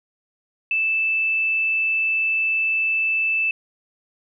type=tone; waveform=sine; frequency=2637 Hz; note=E7; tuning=in tune; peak=-18 dBFS; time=0.71-3.51 s; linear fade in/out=2 ms; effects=none